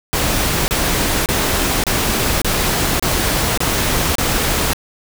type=noise bursts; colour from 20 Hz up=pink; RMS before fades=-17 dBFS; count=8; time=0.13-4.733 s; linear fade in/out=0 ms; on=550 ms; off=29 ms; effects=none